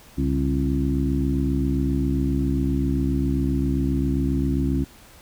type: harmonic tone with a mistuned harmonic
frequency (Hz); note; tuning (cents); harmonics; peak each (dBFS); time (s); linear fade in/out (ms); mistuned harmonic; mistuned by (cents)
67.5; C#2; -45; 1 / 2 / 3 / 4 / 5; -24 / -26 / -29 / -24 / -30; 0.17-4.85; 20; 2; +91
effects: pink hiss -49 dBFS RMS until 5.21 s